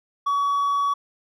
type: tone with hard clipping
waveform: sine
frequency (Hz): 1131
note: C#6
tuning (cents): +34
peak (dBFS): -20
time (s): 0.26-0.94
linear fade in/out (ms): 10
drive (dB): 2
effects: none